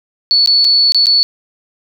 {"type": "tone with dropouts", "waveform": "sine", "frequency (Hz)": 4435, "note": "C#8", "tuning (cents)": 0, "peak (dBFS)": -7, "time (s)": [0.31, 1.23], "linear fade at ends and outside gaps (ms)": 0, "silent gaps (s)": [[0.46, 0.474], [0.644, 0.649], [0.921, 0.946], [1.058, 1.068]], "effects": []}